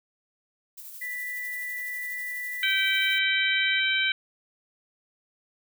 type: noise with tremolo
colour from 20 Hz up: violet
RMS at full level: -41 dBFS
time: 0.77-3.19 s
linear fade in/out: 10 ms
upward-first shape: sine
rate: 12 Hz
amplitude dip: 35%
type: tone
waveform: sine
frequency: 1975.5 Hz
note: B6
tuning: in tune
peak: -31 dBFS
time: 1.01-3.8 s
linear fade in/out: 10 ms
type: harmonic tone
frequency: 774 Hz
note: G5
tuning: 22 cents flat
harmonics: 2 / 3 / 4 / 5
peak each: -27 / -26 / -28 / -31 dBFS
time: 2.63-4.12 s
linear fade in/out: 2 ms
effects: none